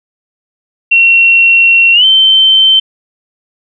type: tone with pitch glide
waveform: sine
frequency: 2728 to 3098 Hz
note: F7 to G7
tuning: -41 to -21 cents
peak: -3 dBFS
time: 0.91-2.8 s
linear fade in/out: 10 ms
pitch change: +220 cents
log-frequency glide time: 1.93-2.05 s
effects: none